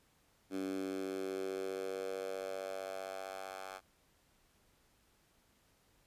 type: tone with high-pass filter sweep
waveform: 10% pulse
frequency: 95.4 Hz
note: G2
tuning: 47 cents flat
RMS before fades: -41 dBFS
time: 0.5-3.81 s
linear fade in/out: 50 ms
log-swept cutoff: 270 to 870 Hz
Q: 3.6
effects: pink hiss -71 dBFS RMS until 6.06 s + resampled to 32000 Hz